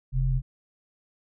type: tone pair together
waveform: sine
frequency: 41.45 / 130.81 Hz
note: E1 / C3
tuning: +10 / 0 cents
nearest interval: octave + minor sixth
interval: 1990 cents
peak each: -24 dBFS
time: 0.12-0.42 s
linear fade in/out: 50 ms
effects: none